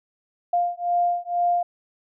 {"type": "beating tone pair", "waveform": "sine", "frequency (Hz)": [700, 702.1], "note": ["F5", "F5"], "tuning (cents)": [4, 9], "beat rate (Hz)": 2.1, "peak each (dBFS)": -23, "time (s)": [0.53, 1.63], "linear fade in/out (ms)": 5, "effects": []}